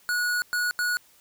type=tone bursts at uneven times; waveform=square; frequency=1459 Hz; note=F#6; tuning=25 cents flat; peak=-24 dBFS; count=3; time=0.09-0.42 / 0.53-0.71 / 0.79-0.97 s; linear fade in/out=0 ms; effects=white hiss -58 dBFS RMS until 1.2 s